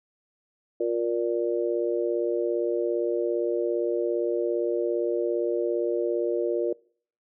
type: harmonic tone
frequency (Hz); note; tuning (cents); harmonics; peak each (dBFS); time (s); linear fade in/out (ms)
117.5; A#2; +14; 3 / 4 / 5; -26 / -27 / -30; 0.8-6.73; 5
effects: noise-tail reverb RT60 0.5 s tail -24 dB re dry